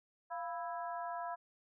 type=harmonic tone with a mistuned harmonic; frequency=329.6 Hz; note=E4; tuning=in tune; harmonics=2 / 3 / 4 / 5; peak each=-41 / -42 / -48 / -51 dBFS; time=0.3-1.36 s; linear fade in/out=20 ms; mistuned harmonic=2; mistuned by=+87 cents; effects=none